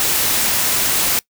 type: noise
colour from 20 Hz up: white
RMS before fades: -17 dBFS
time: 0-1.19 s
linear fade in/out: 0 ms
effects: noise-tail reverb RT60 0.1 s tail -22 dB re dry